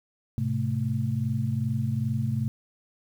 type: tone cluster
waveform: sine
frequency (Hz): 107.3 / 129.8 / 219.9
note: A2 / C3 / A3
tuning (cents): -43 / -13 / -1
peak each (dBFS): -29 / -27 / -31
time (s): 0.38-2.48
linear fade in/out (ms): 0
effects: 9-bit